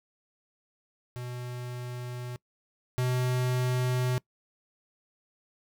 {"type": "tone pair in turn", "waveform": "square", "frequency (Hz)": [123.47, 125.99], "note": ["B2", "B2"], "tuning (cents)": [0, 35], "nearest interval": "unison", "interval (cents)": 35, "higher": "second", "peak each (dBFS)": [-36, -26], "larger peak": "second", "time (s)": [[1.16, 2.36], [2.98, 4.18]], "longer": "neither", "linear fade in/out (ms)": 0, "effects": ["noise-tail reverb RT60 0.1 s tail -23 dB re dry"]}